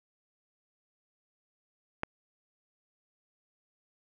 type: click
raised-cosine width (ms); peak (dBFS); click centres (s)
0.5; -15; 2.034
effects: none

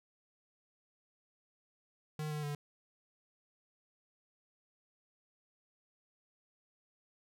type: tone with pitch steps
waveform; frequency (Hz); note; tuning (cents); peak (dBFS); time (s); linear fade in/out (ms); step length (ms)
square; 152.9 / 150.7 / 145.9; D#3 / D3 / D3; -30 / +45 / -11; -37; 2.19-2.55; 2; 120
effects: none

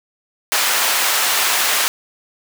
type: high-pass noise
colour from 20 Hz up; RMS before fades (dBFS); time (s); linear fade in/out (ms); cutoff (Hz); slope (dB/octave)
pink; -17; 0.52-1.88; 0; 1000; 12
effects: none

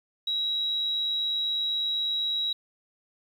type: tone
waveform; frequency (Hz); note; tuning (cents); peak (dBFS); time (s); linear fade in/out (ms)
sine; 3864; B7; -39; -25; 0.27-2.53; 5
effects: 9-bit

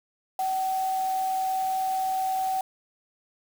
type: tone in noise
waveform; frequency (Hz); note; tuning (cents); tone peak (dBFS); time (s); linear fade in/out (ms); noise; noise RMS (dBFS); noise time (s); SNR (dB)
sine; 759; F#5; +44; -24; 0.39-2.61; 2; white; -42; 0.39-2.61; +15
effects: none

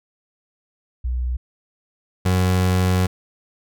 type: tone pair in turn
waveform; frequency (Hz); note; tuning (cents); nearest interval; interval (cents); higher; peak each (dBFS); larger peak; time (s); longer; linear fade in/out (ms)
sine / 30% pulse; 61.74 / 91.97; B1 / F#2; 0 / -10; perfect fifth; 690; second; -20 / -13; second; 1.04-1.37 / 2.25-3.07; second; 10
effects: none

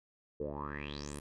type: tone with low-pass filter sweep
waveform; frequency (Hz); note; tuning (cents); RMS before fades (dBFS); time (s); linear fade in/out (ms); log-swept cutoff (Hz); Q
10% pulse; 72.6; D2; -19; -41; 0.4-1.2; 5; 430 to 11000; 8.4
effects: none

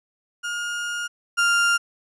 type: tone pair in turn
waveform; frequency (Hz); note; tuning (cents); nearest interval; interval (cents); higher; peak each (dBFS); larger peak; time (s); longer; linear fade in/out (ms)
35% pulse; 1422 / 1397.6; F6 / F6; +31 / +1; unison; 30; first; -24 / -15; second; 0.43-1.08 / 1.37-1.78; first; 20
effects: resampled to 22050 Hz

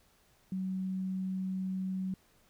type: tone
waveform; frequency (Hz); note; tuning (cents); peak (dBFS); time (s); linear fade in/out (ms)
sine; 188.1; F#3; +29; -32; 0.52-2.14; 2
effects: pink hiss -67 dBFS RMS until 2.49 s

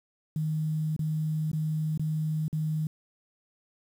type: tone with dropouts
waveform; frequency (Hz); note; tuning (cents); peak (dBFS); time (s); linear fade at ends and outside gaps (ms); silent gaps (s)
sine; 155.56; D#3; 0; -26; 0.36-2.87; 2; 0.964-0.992 / 1.516-1.531 / 1.976-1.995 / 2.481-2.528
effects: 9-bit

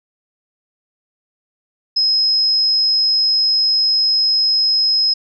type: tone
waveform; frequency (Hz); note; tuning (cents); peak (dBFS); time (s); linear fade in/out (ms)
sine; 5120; D#8; +49; -12; 1.96-5.14; 10
effects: none

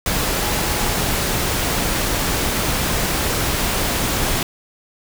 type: tone in noise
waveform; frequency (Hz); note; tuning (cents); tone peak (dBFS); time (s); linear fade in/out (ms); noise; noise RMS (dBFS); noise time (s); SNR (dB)
sine; 838; G#5; +15; -31; 0.41-0.93; 2; pink; -20; 0.06-4.43; -14
effects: none

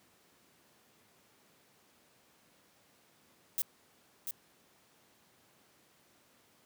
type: noise with echo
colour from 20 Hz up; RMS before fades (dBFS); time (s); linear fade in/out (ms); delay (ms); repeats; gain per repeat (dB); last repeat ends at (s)
violet; -32; 3.58-3.62; 0; 690; 1; -6; 4.31
effects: pink hiss -66 dBFS RMS until 6.65 s + high-pass 150 Hz 12 dB/octave

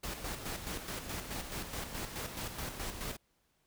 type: noise with tremolo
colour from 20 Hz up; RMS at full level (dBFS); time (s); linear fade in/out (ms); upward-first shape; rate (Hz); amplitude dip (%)
pink; -39; 0.03-3.17; 10; square; 4.7; 50
effects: pink hiss -75 dBFS RMS until 3.66 s

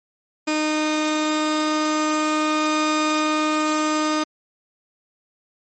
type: tone pair together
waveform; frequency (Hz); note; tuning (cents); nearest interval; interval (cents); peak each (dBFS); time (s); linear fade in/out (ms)
sawtooth; 307.2 / 1229; D#4 / D#6; -22 / -22; 2 octaves; 2400; -16 / -21; 0.47-4.24; 10
effects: MP3 32 kbps

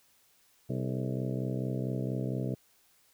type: harmonic tone with a mistuned harmonic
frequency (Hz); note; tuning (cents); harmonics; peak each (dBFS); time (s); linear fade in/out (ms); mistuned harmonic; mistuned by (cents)
64.4; C2; -27; 2 / 3 / 4 / 5 / 6 / 7 / 8 / 9 / 10; -33 / -37 / -39 / -41 / -43 / -44 / -45 / -46 / -47; 0.69-2.55; 10; 6; +92
effects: white hiss -66 dBFS RMS until 3.13 s

